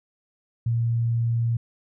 sine tone, 116.54 Hz, A#2, in tune, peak -20 dBFS, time 0.66-1.57 s, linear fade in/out 5 ms, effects none

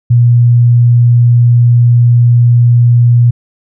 sine tone, 120 Hz, B2, 49 cents flat, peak -3 dBFS, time 0.1-3.31 s, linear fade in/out 10 ms, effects none

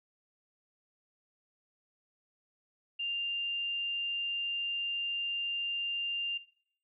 sine tone, 2794 Hz, F7, in tune, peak -32 dBFS, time 2.99-6.38 s, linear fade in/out 10 ms, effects noise-tail reverb RT60 0.6 s tail -17 dB re dry

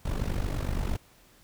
brown noise with amplitude modulation, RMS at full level -26 dBFS, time 0.05-0.97 s, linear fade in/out 5 ms, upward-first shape sine, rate 48.8 Hz, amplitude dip 75%, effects pink hiss -59 dBFS RMS until 1.43 s

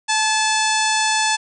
harmonic tone with a mistuned harmonic, 873 Hz, A5, 14 cents flat, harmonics 1 / 2 / 3 / 4 / 5 / 6 / 7 / 8 / 9 / 10, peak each -20 / -23 / -25 / -26 / -27 / -28 / -28 / -29 / -30 / -30 dBFS, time 0.08-1.37 s, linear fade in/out 20 ms, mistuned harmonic 2, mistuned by -28 cents, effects none

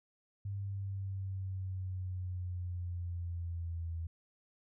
sine linear sweep, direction down, 99.9 to 82.41 Hz, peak -36 dBFS, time 0.45-4.07 s, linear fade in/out 5 ms, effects none

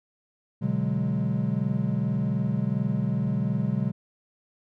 triangle chord, G# half-diminished seventh, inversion first, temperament equal with one note detuned, 123.47 / 145.23 / 185 / 207.7 Hz, B2 / D3 / F#3 / G#3, 0 / -19 / 0 / 0 cents, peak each -27 dBFS, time 0.61-3.92 s, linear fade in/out 20 ms, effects none

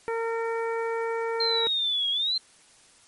harmonic tone, 457.2 Hz, A#4, 34 cents flat, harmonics 1 / 2 / 3 / 4 / 5, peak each -27 / -33 / -37 / -39 / -41 dBFS, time 0.08-1.67 s, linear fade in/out 0 ms
sine exponential two-way sweep, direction down then up, 4186 to 3257 to 4186 Hz, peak -23 dBFS, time 1.4-2.38 s, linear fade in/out 5 ms, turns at 2.1 s
effects white hiss -56 dBFS RMS until 3.07 s + MP3 48 kbps

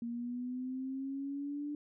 sine linear sweep, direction up, 233.1 to 295.2 Hz, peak -36 dBFS, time 0.02-1.75 s, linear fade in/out 2 ms, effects none

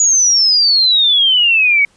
sine exponential sweep, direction down, 6880 to 2217 Hz, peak -8 dBFS, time 0-1.85 s, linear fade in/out 2 ms, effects pink hiss -53 dBFS RMS until 1.96 s + resampled to 22050 Hz

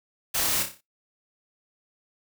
white noise with echo, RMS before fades -26 dBFS, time 0.34-0.63 s, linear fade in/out 10 ms, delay 30 ms, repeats 6, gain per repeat -6 dB, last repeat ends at 0.81 s, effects noise-tail reverb RT60 0.2 s tail -23 dB re dry

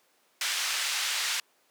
pink band-pass noise, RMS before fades -30 dBFS, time 0.41-1.4 s, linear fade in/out 2 ms, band 1900 to 7600 Hz, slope 12 dB/octave, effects pink hiss -66 dBFS RMS until 1.7 s + high-pass 400 Hz 12 dB/octave

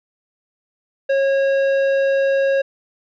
triangle tone with tanh clipping, 546 Hz, C#5, 26 cents flat, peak -16 dBFS, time 1.09-2.62 s, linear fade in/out 10 ms, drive 15 dB, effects none

